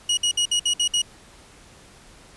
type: tone bursts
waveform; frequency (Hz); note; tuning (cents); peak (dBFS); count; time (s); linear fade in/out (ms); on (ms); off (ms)
sawtooth; 2900; F#7; -35; -15; 7; 0.09-1.019; 5; 83; 58
effects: pink hiss -49 dBFS RMS until 2.36 s + resampled to 24000 Hz